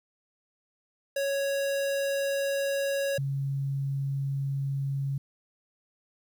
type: tone pair in turn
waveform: square / sine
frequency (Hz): 554.4 / 137.92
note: C#5 / C#3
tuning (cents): 0 / -8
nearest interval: 2 octaves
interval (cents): 2408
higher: first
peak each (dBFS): -27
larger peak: neither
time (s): 1.16-3.18 / 3.18-5.18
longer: first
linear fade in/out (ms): 5
effects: 10-bit